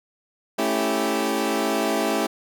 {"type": "chord", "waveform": "20% pulse", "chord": "A dominant seventh", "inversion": "none", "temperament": "equal", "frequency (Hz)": [220, 277.2, 329.6, 392], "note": ["A3", "C#4", "E4", "G4"], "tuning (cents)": [0, 0, 0, 0], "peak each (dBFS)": -22, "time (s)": [0.58, 2.27], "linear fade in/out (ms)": 10, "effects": []}